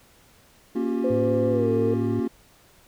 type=chord; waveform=triangle; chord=G half-diminished seventh; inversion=first; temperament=equal with one note detuned; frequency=233.1 / 277.2 / 356.6 / 392 Hz; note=Bb3 / Db4 / F4 / G4; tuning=0 / 0 / +36 / 0 cents; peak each=-25 / -26 / -26 / -31 dBFS; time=0.75-2.28 s; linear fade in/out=10 ms
type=tone with pitch glide; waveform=sine; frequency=510 to 454.4 Hz; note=C5 to A#4; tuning=-44 to -44 cents; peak=-22 dBFS; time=1.04-1.94 s; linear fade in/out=5 ms; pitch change=-200 cents; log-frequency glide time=1.49-1.7 s
type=tone; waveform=sine; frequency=108.5 Hz; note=A2; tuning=24 cents flat; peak=-27 dBFS; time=1.1-2.2 s; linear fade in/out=5 ms
effects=pink hiss -56 dBFS RMS until 2.87 s

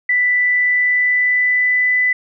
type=tone with pitch glide; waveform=sine; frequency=1980 to 1997.2 Hz; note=B6 to B6; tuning=+4 to +19 cents; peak=-12 dBFS; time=0.09-2.13 s; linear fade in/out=5 ms; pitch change=+15 cents; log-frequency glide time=0.32-1.98 s; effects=none

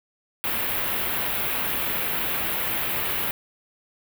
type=band-stop noise; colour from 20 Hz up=white; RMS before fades=-26 dBFS; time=0.44-3.31 s; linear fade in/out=0 ms; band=3200 to 13000 Hz; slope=24 dB/octave; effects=none

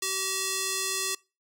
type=tone with band-pass filter; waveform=square; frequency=382 Hz; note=G4; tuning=45 cents flat; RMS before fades=-30 dBFS; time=0.02-1.15 s; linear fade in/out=5 ms; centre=7400 Hz; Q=0.94; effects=noise-tail reverb RT60 0.3 s tail -25 dB re dry

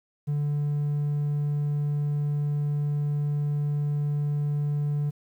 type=tone; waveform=triangle; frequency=146.3 Hz; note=D3; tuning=6 cents flat; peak=-21 dBFS; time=0.27-5.11 s; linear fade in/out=20 ms; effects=tanh soft clip ceiling -17 dBFS + 10-bit

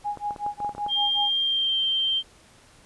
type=tone with tremolo; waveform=sine; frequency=826 Hz; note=G#5; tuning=10 cents flat; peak=-24 dBFS; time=0.04-1.34 s; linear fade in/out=20 ms; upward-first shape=sine; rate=5.3 Hz; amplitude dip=100%
type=clicks; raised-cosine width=1 ms; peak=-24 dBFS; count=10; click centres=0.173 / 0.308 / 0.362 / 0.464 / 0.603 / 0.647 / 0.693 / 0.75 / 0.781 / 0.864 s
type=tone with pitch glide; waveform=sine; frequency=3193 to 3144 Hz; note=G7 to G7; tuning=+31 to +4 cents; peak=-21 dBFS; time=0.88-2.23 s; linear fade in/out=50 ms; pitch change=-27 cents; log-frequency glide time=1.41-1.81 s
effects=pink hiss -54 dBFS RMS until 2.85 s + resampled to 24000 Hz

